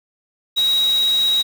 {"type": "tone in noise", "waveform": "sine", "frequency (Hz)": 3821, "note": "A#7", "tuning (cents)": 42, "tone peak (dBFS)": -14, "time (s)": [0.56, 1.43], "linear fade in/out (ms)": 20, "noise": "white", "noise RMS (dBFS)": -32, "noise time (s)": [0.56, 1.43], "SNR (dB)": 15, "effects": []}